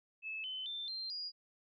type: tone with pitch steps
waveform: sine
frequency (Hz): 2606 / 3046 / 3560 / 4161 / 4863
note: E7 / F#7 / A7 / C8 / D#8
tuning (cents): -20 / +50 / +20 / -10 / -40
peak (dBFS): -39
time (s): 0.22-1.32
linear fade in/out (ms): 50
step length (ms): 220
effects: none